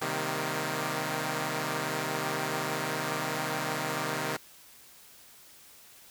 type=chord; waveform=5% pulse; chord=C minor seventh; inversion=none; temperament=equal with one note detuned; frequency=130.81 / 155.56 / 196 / 235.9 Hz; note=C3 / Eb3 / G3 / Bb3; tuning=0 / 0 / 0 / +21 cents; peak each=-24 / -22 / -28 / -26 dBFS; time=0.01-4.37 s; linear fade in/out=10 ms; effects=white hiss -54 dBFS RMS until 6.1 s